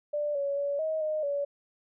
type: tone with pitch steps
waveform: sine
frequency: 590 / 562 / 568 / 632 / 617 / 569 Hz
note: D5 / C#5 / C#5 / D#5 / D#5 / C#5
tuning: +8 / +24 / +42 / +27 / -15 / +45 cents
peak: -27 dBFS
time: 0.13-1.45 s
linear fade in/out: 10 ms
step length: 220 ms
effects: none